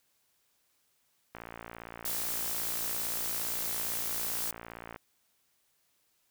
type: click train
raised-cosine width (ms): 0.5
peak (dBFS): -27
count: 209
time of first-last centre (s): 1.35-4.961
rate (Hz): 57.6
type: noise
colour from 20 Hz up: blue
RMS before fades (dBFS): -34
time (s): 2.05-4.51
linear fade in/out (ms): 2
effects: white hiss -73 dBFS RMS until 6.3 s